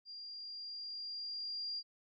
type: tone with level ramp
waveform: sine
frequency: 4786 Hz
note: D8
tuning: 32 cents sharp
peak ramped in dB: -46 to -37 dBFS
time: 0.05-1.83 s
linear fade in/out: 50 ms
effects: none